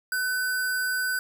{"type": "tone with sample-and-hold", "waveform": "sine", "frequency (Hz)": 1506, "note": "F#6", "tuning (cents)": 30, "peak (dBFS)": -24, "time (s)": [0.12, 1.19], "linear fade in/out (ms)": 2, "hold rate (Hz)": 6300, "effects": []}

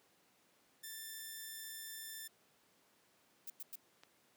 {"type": "tone", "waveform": "5% pulse", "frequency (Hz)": 1774, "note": "A6", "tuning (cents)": 14, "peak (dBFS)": -35, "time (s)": [0.83, 2.28], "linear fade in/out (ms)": 10}
{"type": "noise bursts", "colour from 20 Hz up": "violet", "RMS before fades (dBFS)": -46, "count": 3, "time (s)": [3.47, 3.757], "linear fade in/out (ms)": 5, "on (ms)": 31, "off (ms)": 97}
{"type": "click", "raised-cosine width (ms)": 0.2, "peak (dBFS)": -38, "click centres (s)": 4.035}
{"effects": ["pink hiss -71 dBFS RMS until 4.36 s", "high-pass 200 Hz 12 dB/octave"]}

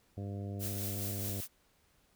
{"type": "harmonic tone", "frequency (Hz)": 100, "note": "G2", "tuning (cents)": 35, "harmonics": [1, 2, 3, 4, 5, 6, 7], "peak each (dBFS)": [-38, -44, -48, -50, -52, -54, -55], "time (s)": [0.17, 1.41], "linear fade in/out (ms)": 5}
{"type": "noise with tremolo", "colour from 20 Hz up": "blue", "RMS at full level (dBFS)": -39, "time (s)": [0.59, 1.48], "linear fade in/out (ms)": 50, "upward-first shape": "sine", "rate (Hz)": 4.8, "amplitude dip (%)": 35}
{"effects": ["pink hiss -70 dBFS RMS until 2.15 s"]}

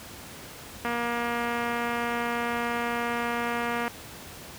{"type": "click train", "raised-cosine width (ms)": 0.5, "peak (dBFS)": -15, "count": 719, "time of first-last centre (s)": [0.85, 3.88], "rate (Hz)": 237, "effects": ["pink hiss -43 dBFS RMS until 4.58 s", "high-pass 60 Hz 12 dB/octave"]}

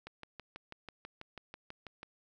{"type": "click train", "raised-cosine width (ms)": 0.3, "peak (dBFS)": -29, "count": 13, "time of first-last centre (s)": [0.07, 2.031], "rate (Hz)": 6.12, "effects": []}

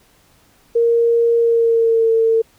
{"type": "tone with pitch glide", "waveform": "sine", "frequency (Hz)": [466.2, 451.4], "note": ["A#4", "A4"], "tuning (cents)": [0, 44], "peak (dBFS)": -11, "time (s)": [0.75, 2.42], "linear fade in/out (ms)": 10, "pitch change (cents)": -56, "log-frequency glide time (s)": [1.37, 2.11], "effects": ["pink hiss -54 dBFS RMS until 2.58 s"]}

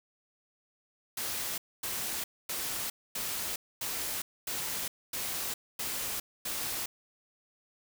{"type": "noise bursts", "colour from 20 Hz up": "white", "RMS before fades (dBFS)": -35, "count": 9, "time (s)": [1.17, 6.86], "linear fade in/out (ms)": 5, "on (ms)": 410, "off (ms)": 250, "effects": []}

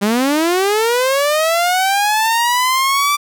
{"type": "linear sweep", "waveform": "sawtooth", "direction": "up", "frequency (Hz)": [195.7, 1174.7], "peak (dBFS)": -9, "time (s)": [0.01, 3.17], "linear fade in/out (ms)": 20, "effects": []}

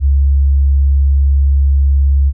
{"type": "tone with vibrato", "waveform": "sine", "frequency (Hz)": 69.2, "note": "C#2", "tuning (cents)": -2, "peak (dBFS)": -7, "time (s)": [0, 2.33], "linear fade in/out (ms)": 50, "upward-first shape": "sine", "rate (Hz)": 19, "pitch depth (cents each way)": 9, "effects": []}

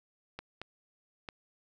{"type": "clicks", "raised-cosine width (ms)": 0.3, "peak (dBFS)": -24, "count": 3, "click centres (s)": [0.39, 0.616, 1.288], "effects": []}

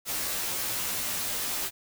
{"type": "noise with comb filter", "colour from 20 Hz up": "white", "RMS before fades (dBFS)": -31, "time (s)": [0.05, 1.71], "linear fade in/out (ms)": 50, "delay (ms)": 14, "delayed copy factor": -0.75, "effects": []}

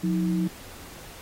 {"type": "tone pair together", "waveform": "sine", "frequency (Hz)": [179.99, 320.7], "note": ["F#3", "E4"], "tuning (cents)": [-48, -48], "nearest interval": "minor seventh", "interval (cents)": 1000, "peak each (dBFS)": [-23, -28], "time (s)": [0.03, 0.48], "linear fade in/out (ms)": 10, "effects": ["pink hiss -45 dBFS RMS until 1.21 s", "AAC 48 kbps"]}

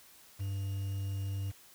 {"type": "tone with quantisation", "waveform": "triangle", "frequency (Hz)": 98, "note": "G2", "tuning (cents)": 0, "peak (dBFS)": -31, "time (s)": [0.39, 1.52], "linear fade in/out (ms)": 20, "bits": 9, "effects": ["white hiss -58 dBFS RMS until 1.74 s"]}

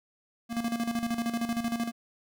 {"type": "tone with tremolo", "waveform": "square", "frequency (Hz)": 233.1, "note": "A#3", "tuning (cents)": 0, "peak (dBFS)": -27, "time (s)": [0.49, 1.92], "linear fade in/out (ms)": 50, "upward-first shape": "square", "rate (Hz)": 13, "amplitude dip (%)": 65, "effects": []}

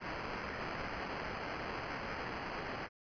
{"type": "noise with sample-and-hold", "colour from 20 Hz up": "blue", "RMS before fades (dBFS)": -41, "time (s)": [0, 2.89], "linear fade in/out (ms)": 50, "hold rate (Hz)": 3675, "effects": ["resampled to 11025 Hz"]}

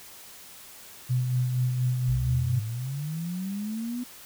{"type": "tone with tremolo", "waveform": "sine", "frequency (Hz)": 125.9, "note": "B2", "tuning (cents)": 34, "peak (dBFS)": -21, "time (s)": [1.09, 2.6], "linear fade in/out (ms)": 20, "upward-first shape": "sine", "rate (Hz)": 4.2, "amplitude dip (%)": 40}
{"type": "linear sweep", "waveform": "sine", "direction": "up", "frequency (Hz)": [52, 250], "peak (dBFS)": -29, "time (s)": [2.08, 4.04], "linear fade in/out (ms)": 10}
{"effects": ["white hiss -47 dBFS RMS until 4.25 s"]}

